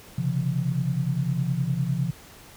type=tone cluster; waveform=sine; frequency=129.6 / 139.4 / 170.8 Hz; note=C3 / C#3 / F3; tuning=-16 / +10 / -38 cents; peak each=-27 dBFS; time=0.18-2.11 s; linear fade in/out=5 ms; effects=pink hiss -48 dBFS RMS until 2.56 s